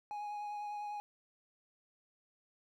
triangle tone with vibrato, 830.6 Hz, G#5, in tune, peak -37 dBFS, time 0.11-1 s, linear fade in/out 0 ms, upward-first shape triangle, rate 10 Hz, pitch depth 17 cents each way, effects none

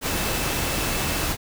sine tone in noise, 2637 Hz, E7, in tune, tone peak -36 dBFS, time 0.04-1.3 s, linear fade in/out 50 ms, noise pink, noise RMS -25 dBFS, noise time 0.01-1.37 s, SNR -14 dB, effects none

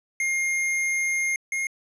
square tone pair in turn, 2127 / 2139 Hz, C7 / C7, +28 / +38 cents, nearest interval unison, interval 10 cents, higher second, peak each -23 / -25 dBFS, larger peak first, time 0.2-1.36 / 1.52-1.67 s, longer first, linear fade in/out 2 ms, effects low-pass 11000 Hz 12 dB/octave

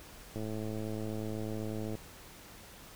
click train, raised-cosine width 2 ms, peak -26 dBFS, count 173, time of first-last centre 0.36-1.953 s, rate 108 Hz, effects pink hiss -52 dBFS RMS until 2.95 s

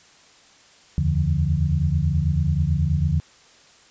sine tone cluster, 78.1 / 87.3 / 144.6 / 171 Hz, D#2 / F2 / D3 / F3, +7 / 0 / -27 / -36 cents, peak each -23 / -24 / -22 / -26 dBFS, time 0.98-3.2 s, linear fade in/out 0 ms, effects white hiss -52 dBFS RMS until 3.9 s + resampled to 16000 Hz

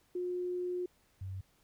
sine tone pair in turn, 358.8 / 95.03 Hz, F4 / F#2, +47 / +47 cents, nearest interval octave + major seventh, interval 2300 cents, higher first, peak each -33 / -38 dBFS, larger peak first, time 0.15-0.86 / 1.21-1.41 s, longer first, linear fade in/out 5 ms, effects pink hiss -70 dBFS RMS until 1.63 s

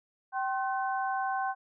sine tone cluster, 772 / 1060 / 1520 Hz, G5 / C6 / F#6, -27 / +22 / +46 cents, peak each -30 / -35 / -36 dBFS, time 0.32-1.55 s, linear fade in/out 50 ms, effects none

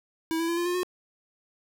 square tone with pitch steps, 324.7 / 331.9 / 339.3 / 346.8 / 354.5 / 362.4 Hz, E4 / E4 / F4 / F4 / F4 / F#4, -26 / +12 / -50 / -12 / +26 / -36 cents, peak -26 dBFS, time 0.31-0.832 s, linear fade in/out 0 ms, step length 87 ms, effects none

